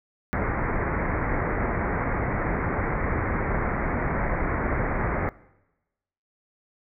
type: low-pass noise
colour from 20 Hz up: pink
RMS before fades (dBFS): -26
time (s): 0.33-5.29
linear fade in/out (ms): 0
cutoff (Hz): 2200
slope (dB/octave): 96
effects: noise-tail reverb RT60 1.0 s tail -21 dB re dry